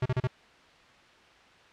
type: tone bursts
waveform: square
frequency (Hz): 127.2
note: C3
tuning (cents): -48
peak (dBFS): -25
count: 4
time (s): 0.02-0.273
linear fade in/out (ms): 5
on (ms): 37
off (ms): 35
effects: white hiss -56 dBFS RMS until 1.72 s + low-pass 3000 Hz 12 dB/octave